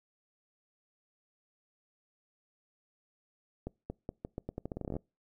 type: accelerating click train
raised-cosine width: 2 ms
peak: -24 dBFS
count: 18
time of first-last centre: 3.67-4.966 s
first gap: 230 ms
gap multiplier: 0.83
effects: noise-tail reverb RT60 0.3 s tail -26 dB re dry